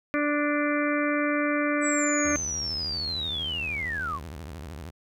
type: harmonic tone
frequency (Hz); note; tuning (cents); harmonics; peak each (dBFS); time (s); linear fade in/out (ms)
293.7; D4; 0; 1 / 2 / 4 / 5 / 6 / 7 / 8; -26 / -29 / -32 / -33 / -34 / -34 / -35; 0.14-2.36; 0
type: linear sweep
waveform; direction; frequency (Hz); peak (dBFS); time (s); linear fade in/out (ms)
sine; down; 7902 to 1000; -28; 1.81-4.2; 50
type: tone with vibrato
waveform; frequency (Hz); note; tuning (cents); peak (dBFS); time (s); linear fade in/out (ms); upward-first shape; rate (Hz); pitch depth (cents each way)
sawtooth; 77.78; D#2; 0; -33; 2.24-4.91; 20; sine; 13; 270
effects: none